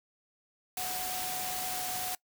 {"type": "tone in noise", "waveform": "sine", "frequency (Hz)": 737, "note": "F#5", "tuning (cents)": -7, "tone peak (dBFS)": -38, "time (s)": [0.77, 2.15], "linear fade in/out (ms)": 2, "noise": "white", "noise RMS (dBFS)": -36, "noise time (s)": [0.77, 2.15], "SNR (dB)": -5, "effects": ["noise-tail reverb RT60 0.1 s tail -23 dB re dry"]}